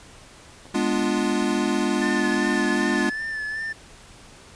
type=clicks; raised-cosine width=1 ms; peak=-32 dBFS; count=2; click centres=0.656 / 0.667 s
type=chord; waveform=square; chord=G# diminished seventh; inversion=none; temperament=equal; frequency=207.7 / 246.9 / 293.7 / 349.2 Hz; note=G#3 / B3 / D4 / F4; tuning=0 / 0 / 0 / 0 cents; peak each=-27 dBFS; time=0.74-3.1 s; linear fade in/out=10 ms
type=tone with vibrato; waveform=triangle; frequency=1756 Hz; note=A6; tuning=4 cents flat; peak=-25 dBFS; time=2.01-3.73 s; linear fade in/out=10 ms; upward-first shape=sine; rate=2.6 Hz; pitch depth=38 cents each way
effects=pink hiss -47 dBFS RMS until 4.55 s + resampled to 22050 Hz